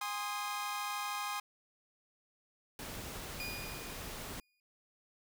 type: chord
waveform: sawtooth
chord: Ab major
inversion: none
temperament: equal with one note detuned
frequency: 818.7 / 1046.5 / 1244.5 Hz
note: Ab5 / C6 / Eb6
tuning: -25 / 0 / 0 cents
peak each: -37 dBFS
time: 0.01-1.4 s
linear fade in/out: 5 ms
type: noise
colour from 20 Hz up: pink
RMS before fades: -44 dBFS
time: 2.79-4.4 s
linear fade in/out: 2 ms
type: tone with exponential decay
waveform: 30% pulse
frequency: 2447 Hz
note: D#7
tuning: 29 cents flat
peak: -36 dBFS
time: 3.4-4.6 s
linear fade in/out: 1 ms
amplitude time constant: 260 ms
effects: none